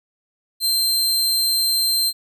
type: tone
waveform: sawtooth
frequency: 4138 Hz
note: C8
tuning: 20 cents flat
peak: -14 dBFS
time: 0.6-2.13 s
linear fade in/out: 50 ms
effects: none